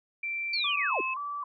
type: tone with pitch glide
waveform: sine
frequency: 2348 to 2590 Hz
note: D7 to E7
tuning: -1 to -31 cents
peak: -30 dBFS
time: 0.23-1.14 s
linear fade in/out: 5 ms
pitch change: +170 cents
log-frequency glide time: 0.55-0.89 s
type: linear sweep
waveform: sine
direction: down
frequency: 4614 to 293.7 Hz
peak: -28 dBFS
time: 0.53-1.01 s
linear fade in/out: 5 ms
type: tone with vibrato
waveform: sine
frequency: 1100 Hz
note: C#6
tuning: 14 cents flat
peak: -32 dBFS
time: 0.64-1.44 s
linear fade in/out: 5 ms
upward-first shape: square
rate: 1.9 Hz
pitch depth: 88 cents each way
effects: none